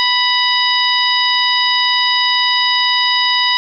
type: harmonic tone with a mistuned harmonic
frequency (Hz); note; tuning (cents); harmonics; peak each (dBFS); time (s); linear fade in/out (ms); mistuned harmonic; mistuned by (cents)
987.8; B5; 0; 1 / 2 / 3 / 4 / 5; -18 / -18 / -18 / -18 / -18; 0-3.57; 0; 4; -66
effects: none